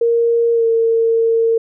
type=tone with pitch glide; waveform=sine; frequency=466.2 to 455.8 Hz; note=A#4 to A#4; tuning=0 to -39 cents; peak=-11 dBFS; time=0.01-1.58 s; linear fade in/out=5 ms; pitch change=-39 cents; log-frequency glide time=0.53-0.65 s; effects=none